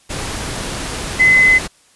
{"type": "tone in noise", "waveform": "sine", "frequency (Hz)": 2033, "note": "B6", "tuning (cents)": 50, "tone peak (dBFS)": -7, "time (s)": [1.19, 1.59], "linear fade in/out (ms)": 20, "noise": "pink", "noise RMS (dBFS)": -24, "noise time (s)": [0.09, 1.68], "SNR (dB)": 14, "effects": ["white hiss -52 dBFS RMS until 1.95 s", "resampled to 24000 Hz"]}